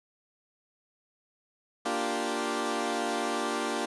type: chord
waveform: 15% pulse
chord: G minor seventh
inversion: first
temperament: equal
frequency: 233.1 / 293.7 / 349.2 / 392 Hz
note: Bb3 / D4 / F4 / G4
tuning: 0 / 0 / 0 / 0 cents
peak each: -28 dBFS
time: 1.85-3.86 s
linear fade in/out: 10 ms
effects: resampled to 24000 Hz